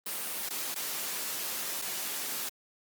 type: noise with dropouts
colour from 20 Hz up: white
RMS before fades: -35 dBFS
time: 0.06-2.49 s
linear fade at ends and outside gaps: 5 ms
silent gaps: 0.49-0.505 / 0.745-0.758 / 1.816-1.82 s
effects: high-pass 200 Hz 12 dB/octave + Opus 32 kbps